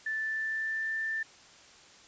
sine tone with pitch glide, 1760 to 1779.4 Hz, A6 to A6, 0 to +19 cents, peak -30 dBFS, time 0.06-1.23 s, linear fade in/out 5 ms, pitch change +19 cents, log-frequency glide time 0.19-0.95 s, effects white hiss -55 dBFS RMS until 2.07 s + resampled to 16000 Hz

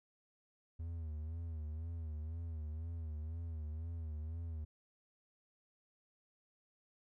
triangle tone with vibrato, 80 Hz, D#2, 49 cents sharp, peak -38 dBFS, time 0.79-4.65 s, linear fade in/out 10 ms, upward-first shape sine, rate 2 Hz, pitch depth 88 cents each way, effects none

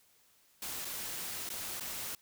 white noise with dropouts, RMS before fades -40 dBFS, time 0.62-2.15 s, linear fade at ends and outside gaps 2 ms, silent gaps 0.848-0.852 / 1.491-1.501 / 1.798-1.807 s, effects white hiss -67 dBFS RMS until 2.21 s

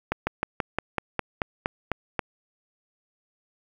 slowing click train, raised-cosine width 0.5 ms, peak -9 dBFS, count 11, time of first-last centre 0.12-2.192 s, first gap 150 ms, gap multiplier 1.07, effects 8-bit

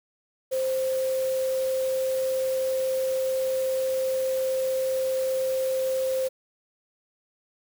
sine tone in noise, 524 Hz, C5, 2 cents sharp, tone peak -23 dBFS, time 0.51-6.29 s, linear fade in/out 20 ms, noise white, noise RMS -40 dBFS, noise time 0.51-6.29 s, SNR +14 dB, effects none

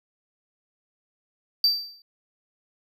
triangle tone with exponential decay, 4659 Hz, D8, 15 cents flat, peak -13 dBFS, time 1.64-2.02 s, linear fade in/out 2 ms, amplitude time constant 82 ms, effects none

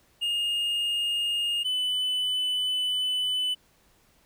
triangle tone pair in turn, 2839 / 3001 Hz, F7 / F#7, +28 / +24 cents, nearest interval minor second, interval 96 cents, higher second, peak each -23 / -23 dBFS, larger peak neither, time 0.21-1.64 / 1.64-3.55 s, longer second, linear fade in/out 20 ms, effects pink hiss -63 dBFS RMS until 4.25 s

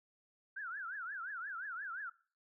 sine tone with vibrato, 1506 Hz, F#6, 30 cents sharp, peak -40 dBFS, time 0.56-2.1 s, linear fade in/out 10 ms, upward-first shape triangle, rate 5.7 Hz, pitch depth 260 cents each way, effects noise-tail reverb RT60 0.4 s tail -20 dB re dry

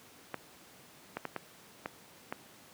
clicks, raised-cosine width 0.5 ms, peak -20 dBFS, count 6, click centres 0.343 / 1.17 / 1.253 / 1.363 / 1.859 / 2.325 s, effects pink hiss -56 dBFS RMS until 2.73 s + high-pass 150 Hz 12 dB/octave

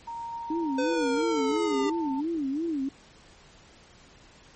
sine tone with pitch glide, 929 to 893.2 Hz, A#5 to A5, -6 to +26 cents, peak -33 dBFS, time 0.07-2.21 s, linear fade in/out 10 ms, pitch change -68 cents, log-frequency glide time 0.68-2.01 s
sine tone with vibrato, 300 Hz, D4, 37 cents sharp, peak -26 dBFS, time 0.5-2.89 s, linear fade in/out 5 ms, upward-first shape sine, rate 2.9 Hz, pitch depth 210 cents each way
square exponential sweep, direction down, 510 to 395.5 Hz, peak -27 dBFS, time 0.78-1.9 s, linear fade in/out 5 ms
effects pink hiss -54 dBFS RMS until 4.55 s + MP3 32 kbps

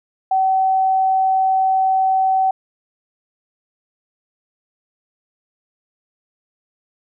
sine tone, 762 Hz, G5, 49 cents flat, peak -13 dBFS, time 0.31-2.51 s, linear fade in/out 5 ms, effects none

